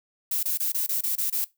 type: noise bursts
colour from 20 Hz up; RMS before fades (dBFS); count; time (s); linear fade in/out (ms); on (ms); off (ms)
violet; -26; 8; 0.31-1.445; 5; 120; 25
effects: noise-tail reverb RT60 0.2 s tail -20 dB re dry